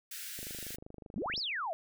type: high-pass noise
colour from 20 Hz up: white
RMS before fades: -43 dBFS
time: 0.11-0.76 s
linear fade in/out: 5 ms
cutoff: 1400 Hz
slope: 96 dB/octave
type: click train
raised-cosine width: 2 ms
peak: -34 dBFS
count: 26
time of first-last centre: 0.39-1.378 s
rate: 25.3 Hz
type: exponential two-way sweep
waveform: sine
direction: up then down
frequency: 163.8 to 5588 to 609 Hz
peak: -33 dBFS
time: 1.16-1.73 s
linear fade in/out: 0 ms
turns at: 1.38 s
effects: none